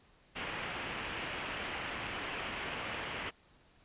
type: low-pass noise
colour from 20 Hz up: white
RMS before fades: -40 dBFS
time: 0.35-3.31 s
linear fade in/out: 20 ms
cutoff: 3100 Hz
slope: 48 dB/octave
effects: pink hiss -65 dBFS RMS until 3.84 s + resampled to 8000 Hz